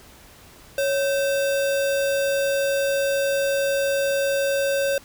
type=tone with sample-and-hold; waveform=sine; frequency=554.4 Hz; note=C#5; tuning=in tune; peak=-19 dBFS; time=0.78-4.98 s; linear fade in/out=2 ms; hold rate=2100 Hz; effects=pink hiss -48 dBFS RMS until 5.04 s